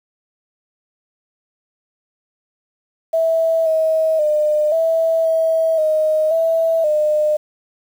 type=tone with pitch steps; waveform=sine; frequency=653 / 638 / 604 / 653 / 648 / 622 / 655 / 606 Hz; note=E5 / D#5 / D5 / E5 / E5 / D#5 / E5 / D#5; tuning=-17 / +43 / +48 / -17 / -30 / -1 / -11 / -46 cents; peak=-13 dBFS; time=3.13-7.37 s; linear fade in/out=10 ms; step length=530 ms; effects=7-bit

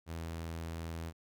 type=tone; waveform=sawtooth; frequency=82.41 Hz; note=E2; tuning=in tune; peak=-35 dBFS; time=0.06-1.13 s; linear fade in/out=50 ms; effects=none

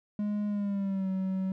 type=tone with pitch glide; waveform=triangle; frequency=207.7 to 189.36 Hz; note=G#3 to F#3; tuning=0 to +40 cents; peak=-26 dBFS; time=0.19-1.52 s; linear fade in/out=2 ms; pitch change=-160 cents; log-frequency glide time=0.47-1.09 s; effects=none

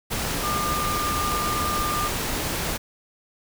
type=tone in noise; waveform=sine; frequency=1200 Hz; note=D6; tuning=37 cents sharp; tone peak=-25 dBFS; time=0.43-2.09 s; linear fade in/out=20 ms; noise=pink; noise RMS=-27 dBFS; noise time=0.1-2.78 s; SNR=-1 dB; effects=none

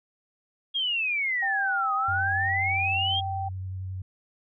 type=exponential two-way sweep; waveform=sine; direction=down then up; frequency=3296 to 1228 to 3296 Hz; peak=-24 dBFS; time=0.74-3.21 s; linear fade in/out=20 ms; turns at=1.94 s
type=tone with pitch glide; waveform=sine; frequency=784 to 776.8 Hz; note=G5 to G5; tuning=0 to -16 cents; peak=-29 dBFS; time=1.42-3.49 s; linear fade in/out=10 ms; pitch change=-16 cents; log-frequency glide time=2.1-3.04 s
type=tone with vibrato; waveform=sine; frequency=93.7 Hz; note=F#2; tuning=22 cents sharp; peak=-31 dBFS; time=2.08-4.02 s; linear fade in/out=5 ms; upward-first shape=square; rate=11 Hz; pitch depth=12 cents each way
effects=none

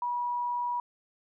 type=tone; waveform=sine; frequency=969 Hz; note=B5; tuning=33 cents flat; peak=-28 dBFS; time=0.02-0.8 s; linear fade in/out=2 ms; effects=none

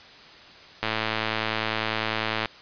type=click train; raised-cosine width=0.3 ms; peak=-9 dBFS; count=180; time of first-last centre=0.83-2.457 s; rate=110 Hz; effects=white hiss -47 dBFS RMS until 2.61 s + resampled to 11025 Hz

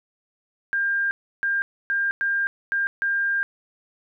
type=tone bursts at uneven times; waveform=sine; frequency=1600 Hz; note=G6; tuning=35 cents sharp; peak=-20 dBFS; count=6; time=0.73-1.11 / 1.43-1.62 / 1.9-2.11 / 2.21-2.47 / 2.72-2.87 / 3.02-3.43 s; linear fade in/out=0 ms; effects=none

